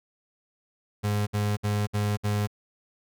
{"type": "tone bursts", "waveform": "35% pulse", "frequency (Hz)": 103.83, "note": "G#2", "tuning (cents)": 0, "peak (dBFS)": -22, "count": 5, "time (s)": [1.03, 2.474], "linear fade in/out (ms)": 20, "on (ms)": 240, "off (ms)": 61, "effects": []}